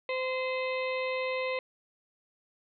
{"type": "harmonic tone with a mistuned harmonic", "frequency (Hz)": 516, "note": "C5", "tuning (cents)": -24, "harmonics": [1, 2, 4, 5, 6, 7, 8], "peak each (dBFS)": [-31, -38, -37, -39, -49, -47, -49], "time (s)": [0.09, 1.59], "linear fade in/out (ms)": 2, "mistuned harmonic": 7, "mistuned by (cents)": 32, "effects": []}